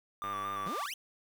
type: tone with vibrato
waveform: triangle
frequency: 1174.7 Hz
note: D6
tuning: in tune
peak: -33 dBFS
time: 0.22-0.86 s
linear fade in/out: 0 ms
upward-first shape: square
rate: 4.4 Hz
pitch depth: 28 cents each way
type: click train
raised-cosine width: 0.5 ms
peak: -27 dBFS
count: 44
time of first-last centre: 0.24-0.673 s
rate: 99.2 Hz
type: exponential sweep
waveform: sawtooth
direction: up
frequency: 146.83 to 3287 Hz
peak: -34 dBFS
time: 0.66-0.94 s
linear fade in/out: 5 ms
effects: 9-bit